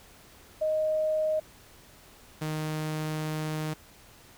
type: tone pair in turn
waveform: sine / sawtooth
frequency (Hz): 622.3 / 155.04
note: D#5 / D#3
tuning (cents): 0 / -6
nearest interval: 2 octaves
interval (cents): 2406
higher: first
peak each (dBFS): -24 / -26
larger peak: first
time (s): 0.61-1.4 / 2.41-3.74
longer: second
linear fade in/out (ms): 10
effects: pink hiss -54 dBFS RMS until 4.37 s